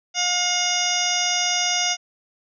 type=harmonic tone; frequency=715 Hz; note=F5; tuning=41 cents sharp; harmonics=1 / 2 / 3 / 4 / 5 / 7 / 8 / 9; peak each=-28 / -32 / -28 / -27 / -28 / -28 / -26 / -27 dBFS; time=0.14-1.97 s; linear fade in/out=50 ms; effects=none